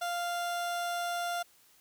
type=tone; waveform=30% pulse; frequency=697 Hz; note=F5; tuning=4 cents flat; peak=-29 dBFS; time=0.01-1.43 s; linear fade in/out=10 ms; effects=white hiss -63 dBFS RMS until 1.8 s